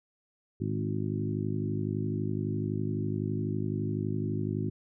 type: harmonic tone with a mistuned harmonic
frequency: 51.91 Hz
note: G#1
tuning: in tune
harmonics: 2 / 3 / 4 / 5 / 6 / 7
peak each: -33 / -35 / -36 / -37 / -38 / -38 dBFS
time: 0.6-4.7 s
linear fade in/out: 10 ms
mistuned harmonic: 2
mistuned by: +38 cents
effects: none